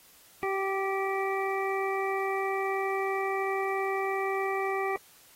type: harmonic tone with a mistuned harmonic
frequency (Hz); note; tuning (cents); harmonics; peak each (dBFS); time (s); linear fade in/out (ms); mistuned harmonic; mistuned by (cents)
387.5; G4; -20; 1 / 2 / 3 / 5 / 6; -30 / -33 / -35 / -37 / -38; 0.43-4.96; 0; 3; +15
effects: white hiss -57 dBFS RMS until 5.35 s + AAC 48 kbps